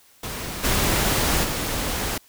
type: noise with level steps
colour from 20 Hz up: pink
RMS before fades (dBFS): -31 / -21 / -26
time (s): 0.23-2.18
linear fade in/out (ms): 5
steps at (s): 0.63 / 1.43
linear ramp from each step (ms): 20
effects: white hiss -55 dBFS RMS until 2.28 s